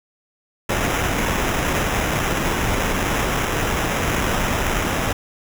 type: noise with sample-and-hold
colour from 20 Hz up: pink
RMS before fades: -21 dBFS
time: 0.69-5.13 s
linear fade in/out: 5 ms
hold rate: 4410 Hz
effects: none

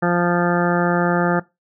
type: harmonic tone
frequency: 174.61 Hz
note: F3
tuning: in tune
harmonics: 1 / 2 / 3 / 4 / 5 / 7 / 8 / 9 / 10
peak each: -19 / -22 / -24 / -25 / -26 / -27 / -28 / -29 / -29 dBFS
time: 0.02-1.4 s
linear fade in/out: 10 ms
effects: noise-tail reverb RT60 0.2 s tail -19 dB re dry

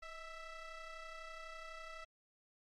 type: ring-modulated tone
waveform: 20% pulse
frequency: 656 Hz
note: E5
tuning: 9 cents flat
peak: -39 dBFS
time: 0.02-2.05 s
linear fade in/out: 10 ms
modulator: 672 Hz
effects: low-pass 5000 Hz 12 dB/octave + MP3 96 kbps

